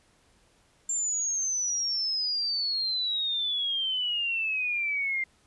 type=exponential sweep; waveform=sine; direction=down; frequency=7360 to 2093 Hz; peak=-26 dBFS; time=0.89-5.24 s; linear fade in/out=5 ms; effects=pink hiss -64 dBFS RMS until 5.46 s + resampled to 24000 Hz